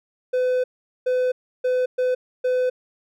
triangle tone bursts at uneven times, 505 Hz, B4, 39 cents sharp, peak -16 dBFS, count 5, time 0.33-0.64 / 1.06-1.32 / 1.64-1.86 / 1.98-2.15 / 2.44-2.7 s, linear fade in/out 10 ms, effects none

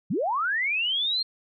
sine linear sweep, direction up, 130.81 to 4249 Hz, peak -23 dBFS, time 0.1-1.23 s, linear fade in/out 10 ms, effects none

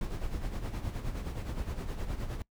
brown noise with tremolo, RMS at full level -33 dBFS, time 0.01-2.42 s, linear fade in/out 2 ms, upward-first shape sine, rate 9.6 Hz, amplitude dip 60%, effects noise-tail reverb RT60 0.1 s tail -23 dB re dry

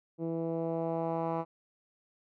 10% pulse tone with low-pass filter sweep, 164.81 Hz, E3, in tune, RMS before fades -33 dBFS, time 0.18-1.45 s, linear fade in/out 50 ms, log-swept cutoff 380 to 1100 Hz, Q 1.6, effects none

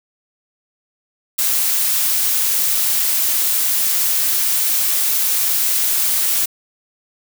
blue noise, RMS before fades -17 dBFS, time 1.38-6.46 s, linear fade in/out 10 ms, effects none

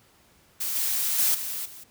blue noise with level steps, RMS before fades -29 / -26 / -22 / -32 / -44 dBFS, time 0.6-1.84 s, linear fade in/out 10 ms, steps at 0.75 / 1.18 / 1.34 / 1.65 s, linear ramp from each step 10 ms, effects pink hiss -59 dBFS RMS until 1.9 s + high-pass 60 Hz 12 dB/octave

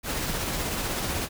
pink noise with tremolo, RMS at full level -28 dBFS, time 0.03-1.29 s, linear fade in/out 50 ms, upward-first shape triangle, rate 16 Hz, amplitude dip 30%, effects none

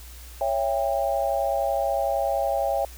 sine chord, C# diminished, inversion none, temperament just, 554.4 / 665.2 / 798.3 Hz, C#5 / E5 / G5, 0 / +16 / +31 cents, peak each -26 dBFS, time 0.41-2.85 s, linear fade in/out 2 ms, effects added 60 Hz sine -41 dBFS peak until 2.97 s + white hiss -47 dBFS RMS until 2.97 s

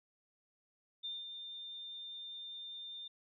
sine tone with ADSR envelope, 3605 Hz, A7, 41 cents sharp, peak -38 dBFS, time 1.03-3.08 s, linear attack 21 ms, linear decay 190 ms, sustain -6 dB, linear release 7 ms, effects none

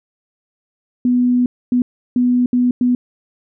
sine tone bursts at uneven times, 246.9 Hz, B3, in tune, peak -11 dBFS, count 5, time 1.05-1.46 / 1.72-1.82 / 2.16-2.46 / 2.53-2.71 / 2.81-2.95 s, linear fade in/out 2 ms, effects none

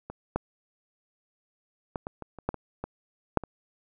clicks, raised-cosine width 1 ms, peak -23 / -12 / -17 / -20 / -24 / -28 / -12 / -22 / -19 / -6 / -23 dBFS, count 11, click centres 0.1 / 0.36 / 1.958 / 2.069 / 2.223 / 2.387 / 2.49 / 2.543 / 2.84 / 3.373 / 3.437 s, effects none

